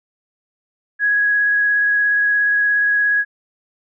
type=tone with vibrato; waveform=sine; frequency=1665 Hz; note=G#6; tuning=4 cents sharp; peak=-13 dBFS; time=0.99-3.25 s; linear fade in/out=50 ms; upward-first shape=sine; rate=17 Hz; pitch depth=9 cents each way; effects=none